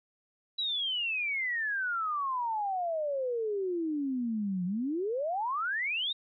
sine exponential two-way sweep, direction down then up, 3958 to 174.61 to 3808 Hz, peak -29 dBFS, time 0.58-6.13 s, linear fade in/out 10 ms, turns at 4.65 s, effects none

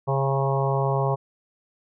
harmonic tone with a mistuned harmonic, 136.3 Hz, C#3, 29 cents flat, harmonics 1 / 3 / 4 / 5 / 6 / 7 / 8, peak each -23 / -28 / -29 / -30 / -31 / -31 / -32 dBFS, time 0.07-1.16 s, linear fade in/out 20 ms, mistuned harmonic 6, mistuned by +19 cents, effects none

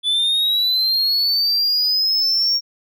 triangle linear sweep, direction up, 3451 to 5570 Hz, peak -14 dBFS, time 0.03-2.61 s, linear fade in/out 50 ms, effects none

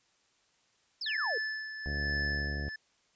sine exponential sweep, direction down, 5450 to 415.3 Hz, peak -34 dBFS, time 1.01-1.38 s, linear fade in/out 5 ms
square tone with tremolo, 1742 Hz, A6, 18 cents flat, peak -31 dBFS, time 1.06-2.76 s, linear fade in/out 5 ms, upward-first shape sine, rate 1.1 Hz, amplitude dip 65%
harmonic tone, 71.9 Hz, D2, 36 cents flat, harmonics 1 / 2 / 3 / 4 / 5 / 6 / 7 / 8 / 9 / 10, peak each -35 / -41 / -45 / -47 / -49 / -51 / -52 / -53 / -54 / -55 dBFS, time 1.86-2.69 s, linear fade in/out 0 ms
effects white hiss -70 dBFS RMS until 3.15 s + resampled to 16000 Hz

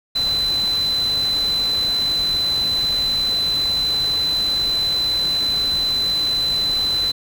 sine tone in noise, 4024 Hz, B7, 32 cents sharp, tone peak -17 dBFS, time 0.15-7.12 s, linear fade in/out 10 ms, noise pink, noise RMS -32 dBFS, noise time 0.15-7.12 s, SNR +12 dB, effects none

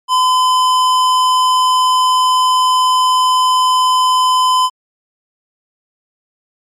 sine tone with hard clipping, 1017 Hz, C6, 50 cents flat, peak -11 dBFS, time 0.08-4.7 s, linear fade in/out 50 ms, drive 15 dB, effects MP3 96 kbps

